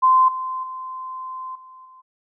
sine tone with level steps, 1035 Hz, C6, 19 cents flat, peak -11 / -24 / -29 / -41 / -44 dBFS, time 0.02-2.02 s, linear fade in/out 20 ms, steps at 0.28 / 0.63 / 1.55 / 1.85 s, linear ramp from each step 5 ms, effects none

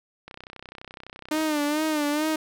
click train, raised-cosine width 0.3 ms, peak -24 dBFS, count 37, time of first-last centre 0.28-1.412 s, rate 31.8 Hz
sawtooth tone with vibrato, 302.3 Hz, D#4, 50 cents flat, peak -19 dBFS, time 1.31-2.36 s, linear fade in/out 5 ms, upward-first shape sine, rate 2.3 Hz, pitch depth 70 cents each way
effects none

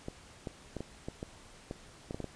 clicks, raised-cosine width 2 ms, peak -24 dBFS, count 11, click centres 0.084 / 0.472 / 0.767 / 0.806 / 1.085 / 1.229 / 1.711 / 2.109 / 2.145 / 2.203 / 2.243 s, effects pink hiss -55 dBFS RMS until 2.35 s + resampled to 22050 Hz

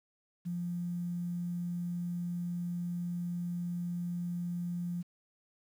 sine tone, 174.6 Hz, F3, in tune, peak -33 dBFS, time 0.45-5.03 s, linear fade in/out 20 ms, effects 10-bit

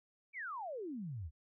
sine exponential sweep, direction down, 2389 to 69.3 Hz, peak -40 dBFS, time 0.33-1.31 s, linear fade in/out 50 ms, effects none

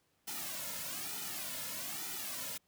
white noise with flanger, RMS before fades -41 dBFS, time 0.27-2.58 s, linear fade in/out 10 ms, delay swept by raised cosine 1.8 to 2.61 ms, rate 1.1 Hz, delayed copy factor -0.85, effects pink hiss -75 dBFS RMS until 2.67 s + high-pass 80 Hz 12 dB/octave

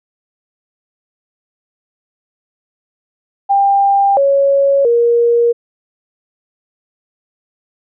sine tone with pitch steps, 795 / 555 / 471.6 Hz, G5 / C#5 / A#4, +24 / +2 / +20 cents, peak -8 dBFS, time 3.49-5.53 s, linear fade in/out 20 ms, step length 680 ms, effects none

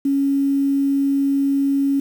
sine tone with quantisation, 277.2 Hz, C#4, in tune, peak -15 dBFS, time 0.05-2 s, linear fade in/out 5 ms, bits 7, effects none

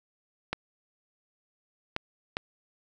clicks, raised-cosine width 0.3 ms, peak -13 dBFS, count 3, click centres 0.53 / 1.964 / 2.369 s, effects none

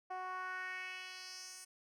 10% pulse tone with band-pass filter sweep, 370 Hz, F#4, in tune, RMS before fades -45 dBFS, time 0.1-1.65 s, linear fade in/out 10 ms, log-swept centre 750 to 8300 Hz, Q 2.4, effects none

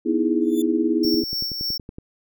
sine chord, E major seventh, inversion second, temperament equal, 246.9 / 311.1 / 329.6 / 415.3 Hz, B3 / D#4 / E4 / G#4, 0 / 0 / 0 / 0 cents, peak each -24 / -23 / -21 / -26 dBFS, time 0.05-1.24 s, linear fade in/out 20 ms
10% pulse tone with exponential growth, 3502 Hz, A7, 9 cents flat, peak -23 dBFS, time 0.41-0.62 s, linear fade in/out 5 ms, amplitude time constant 45 ms
square tone with tremolo, 5460 Hz, F8, 40 cents flat, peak -23 dBFS, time 1.03-1.78 s, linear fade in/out 10 ms, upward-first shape sine, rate 3.4 Hz, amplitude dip 45%
click train, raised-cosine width 3 ms, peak -22 dBFS, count 11, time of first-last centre 1.05-1.985 s, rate 10.7 Hz
effects none

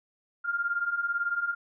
sine beating tone pair, 1388 / 1406 Hz, F6 / F6, -11 / +11 cents, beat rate 18 Hz, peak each -32 / -28 dBFS, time 0.44-1.55 s, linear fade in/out 20 ms, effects none

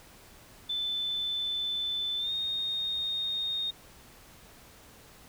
sine tone with pitch glide, 3520 to 3697 Hz, A7 to A#7, 0 to -15 cents, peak -29 dBFS, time 0.69-3.71 s, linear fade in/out 10 ms, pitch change +85 cents, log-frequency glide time 2.18-2.32 s, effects pink hiss -54 dBFS RMS until 5.28 s

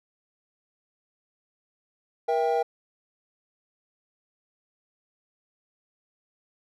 triangle chord, E diminished, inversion second, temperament just, 474.7 / 659.3 / 791.1 Hz, Bb4 / E5 / G5, +31 / 0 / +16 cents, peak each -23 / -27 / -24 dBFS, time 2.28-2.63 s, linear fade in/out 10 ms, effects none

